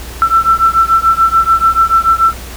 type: beating tone pair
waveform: sine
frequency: 1334 / 1340.9 Hz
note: E6 / E6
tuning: +20 / +29 cents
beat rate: 6.9 Hz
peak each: -10 dBFS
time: 0.22-2.33 s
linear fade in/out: 0 ms
effects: added 60 Hz sine -27 dBFS peak until 2.56 s + pink hiss -30 dBFS RMS until 2.56 s